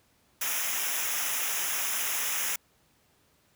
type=noise with comb filter; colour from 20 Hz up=white; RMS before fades=-30 dBFS; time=0.41-2.56 s; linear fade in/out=5 ms; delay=0.23 ms; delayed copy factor=-0.8; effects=pink hiss -66 dBFS RMS until 3.55 s + high-pass 60 Hz 12 dB/octave